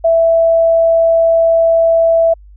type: tone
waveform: sine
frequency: 661 Hz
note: E5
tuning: 5 cents sharp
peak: -7 dBFS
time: 0.04-2.34 s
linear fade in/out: 10 ms
effects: added 50 Hz sine -36 dBFS peak until 2.56 s